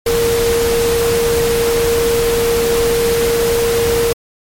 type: tone in noise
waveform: sine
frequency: 466.2 Hz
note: A#4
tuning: in tune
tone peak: -12 dBFS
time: 0.06-4.13 s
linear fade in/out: 5 ms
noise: pink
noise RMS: -20 dBFS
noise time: 0.06-4.13 s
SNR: +5 dB
effects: MP3 64 kbps